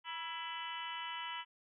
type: harmonic tone with a mistuned harmonic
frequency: 332.6 Hz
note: E4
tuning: 16 cents sharp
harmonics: 3 / 4 / 5 / 6 / 7 / 8 / 9 / 10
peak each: -44 / -49 / -52 / -48 / -53 / -52 / -45 / -56 dBFS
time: 0.04-1.45 s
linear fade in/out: 50 ms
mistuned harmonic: 3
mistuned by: -44 cents
effects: none